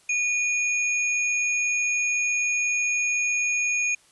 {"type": "tone pair together", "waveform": "sine", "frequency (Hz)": [2456, 6557], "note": ["D#7", "G#8"], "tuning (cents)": [-23, -23], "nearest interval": "octave + perfect fourth", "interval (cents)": 1700, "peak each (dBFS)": [-22, -30], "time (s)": [0.09, 3.95], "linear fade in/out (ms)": 5, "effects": ["white hiss -58 dBFS RMS until 4.11 s", "resampled to 24000 Hz"]}